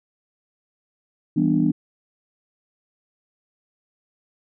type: chord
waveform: sine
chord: E minor seventh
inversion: none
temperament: just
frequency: 164.81 / 197.78 / 247.2 / 296.7 Hz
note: E3 / G3 / B3 / D4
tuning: 0 / +16 / +2 / +18 cents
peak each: -22 / -24 / -21 / -20 dBFS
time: 1.36-1.72 s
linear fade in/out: 10 ms
effects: tanh soft clip ceiling -6 dBFS